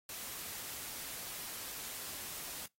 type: noise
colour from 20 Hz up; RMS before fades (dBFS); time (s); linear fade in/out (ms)
white; -44; 0.09-2.66; 2
effects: noise-tail reverb RT60 0.2 s tail -25 dB re dry + AAC 48 kbps